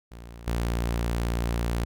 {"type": "tone with level steps", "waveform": "sawtooth", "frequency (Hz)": 58.27, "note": "A#1", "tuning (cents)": 0, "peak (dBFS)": [-37, -21], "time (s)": [0.11, 1.85], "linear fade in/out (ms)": 10, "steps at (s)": 0.47, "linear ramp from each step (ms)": 5, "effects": []}